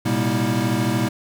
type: tone cluster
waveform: square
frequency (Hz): 114.7 / 127.9 / 198.6 / 238.8 / 321.1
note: A#2 / C3 / G3 / A#3 / E4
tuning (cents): -28 / -39 / +23 / +42 / -45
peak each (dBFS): -26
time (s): 0.05-1.09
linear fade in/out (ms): 10
effects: none